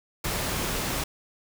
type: noise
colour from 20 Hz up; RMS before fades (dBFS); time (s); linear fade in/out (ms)
pink; -29; 0.24-1.04; 5
effects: none